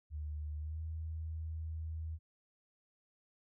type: tone with pitch glide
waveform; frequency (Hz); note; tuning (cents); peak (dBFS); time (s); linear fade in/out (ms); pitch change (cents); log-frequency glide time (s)
sine; 75.4 to 79.88; D2 to D#2; +46 to +46; -38; 0.1-2.19; 50; +100; 0.58-0.81
effects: none